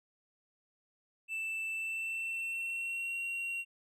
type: tone with pitch glide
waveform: triangle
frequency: 2652 to 2746 Hz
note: E7 to F7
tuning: +10 to -30 cents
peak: -33 dBFS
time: 1.28-3.65 s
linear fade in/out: 50 ms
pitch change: +60 cents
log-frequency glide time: 1.71-3.2 s
effects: none